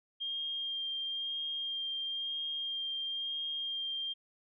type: tone with vibrato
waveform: sine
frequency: 3207 Hz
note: G7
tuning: 39 cents sharp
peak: -34 dBFS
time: 0.2-4.14 s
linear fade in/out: 20 ms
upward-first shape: sine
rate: 1 Hz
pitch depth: 12 cents each way
effects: none